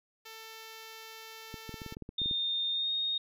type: tone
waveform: 5% pulse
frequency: 444.9 Hz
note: A4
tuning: 19 cents sharp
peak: -34 dBFS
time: 0.25-1.95 s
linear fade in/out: 10 ms
type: clicks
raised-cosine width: 3 ms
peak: -29 dBFS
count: 12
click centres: 1.542 / 1.693 / 1.742 / 1.818 / 1.863 / 1.924 / 1.969 / 2.023 / 2.091 / 2.217 / 2.259 / 2.312 s
type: tone with pitch glide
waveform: sine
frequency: 3644 to 3710 Hz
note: A#7 to A#7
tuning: -40 to -9 cents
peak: -29 dBFS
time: 2.18-3.18 s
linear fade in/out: 5 ms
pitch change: +31 cents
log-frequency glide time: 2.71-2.9 s
effects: none

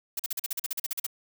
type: noise bursts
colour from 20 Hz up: blue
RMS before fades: -30 dBFS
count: 14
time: 0.17-1.066 s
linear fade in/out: 5 ms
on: 25 ms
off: 42 ms
effects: none

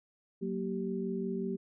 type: tone cluster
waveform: sine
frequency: 186.3 / 231.8 / 387.8 Hz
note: F#3 / A#3 / G4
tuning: +12 / -10 / -19 cents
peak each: -36 / -37 / -36 dBFS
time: 0.41-1.57 s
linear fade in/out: 20 ms
effects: none

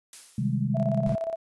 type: noise with exponential decay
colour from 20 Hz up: blue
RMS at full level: -39 dBFS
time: 0.13-0.78 s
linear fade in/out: 1 ms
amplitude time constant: 140 ms
type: chord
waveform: sine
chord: Ab major seventh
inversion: first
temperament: equal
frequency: 130.81 / 155.56 / 196 / 207.7 Hz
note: C3 / Eb3 / G3 / Ab3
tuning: 0 / 0 / 0 / 0 cents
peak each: -27 / -31 / -30 / -29 dBFS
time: 0.38-1.15 s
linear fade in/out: 5 ms
type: tone with tremolo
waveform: sine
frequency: 659.3 Hz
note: E5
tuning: in tune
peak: -25 dBFS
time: 0.74-1.36 s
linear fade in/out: 20 ms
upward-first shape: square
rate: 17 Hz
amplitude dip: 60%
type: noise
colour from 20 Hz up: brown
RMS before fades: -36 dBFS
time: 1.06-1.16 s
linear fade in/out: 10 ms
effects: resampled to 24000 Hz

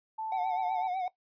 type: tone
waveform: sine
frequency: 880 Hz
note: A5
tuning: in tune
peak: -33 dBFS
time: 0.18-0.88 s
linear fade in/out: 10 ms
type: tone with vibrato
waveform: triangle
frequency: 742 Hz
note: F#5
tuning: 5 cents sharp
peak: -28 dBFS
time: 0.32-1.08 s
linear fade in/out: 2 ms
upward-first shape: triangle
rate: 8 Hz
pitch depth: 76 cents each way
effects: noise-tail reverb RT60 0.1 s tail -17 dB re dry + resampled to 11025 Hz

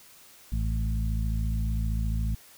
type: harmonic tone with a mistuned harmonic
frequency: 55 Hz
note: A1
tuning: in tune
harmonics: 1 / 2 / 3 / 4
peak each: -26 / -32 / -36 / -38 dBFS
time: 0.52-2.35 s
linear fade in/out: 5 ms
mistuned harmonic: 1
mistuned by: +42 cents
effects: white hiss -53 dBFS RMS until 2.57 s

